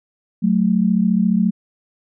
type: tone pair together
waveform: sine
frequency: 185.59 / 220 Hz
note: F#3 / A3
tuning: +6 / 0 cents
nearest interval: minor third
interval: 294 cents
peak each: -16 dBFS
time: 0.42-1.51 s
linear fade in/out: 20 ms
effects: none